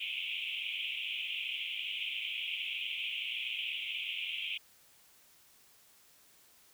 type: band-pass noise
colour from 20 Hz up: white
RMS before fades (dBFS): -38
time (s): 0-4.58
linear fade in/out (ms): 10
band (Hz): 2300 to 3300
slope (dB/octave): 96
effects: white hiss -63 dBFS RMS until 6.73 s